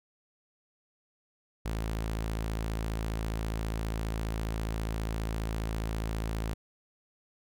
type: tone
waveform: sawtooth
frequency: 54.8 Hz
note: A1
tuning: 6 cents flat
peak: -27 dBFS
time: 1.65-6.54 s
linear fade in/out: 10 ms
effects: none